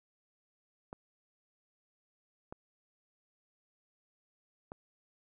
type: clicks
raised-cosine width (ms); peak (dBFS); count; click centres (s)
1; -29; 3; 0.929 / 2.525 / 4.719
effects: none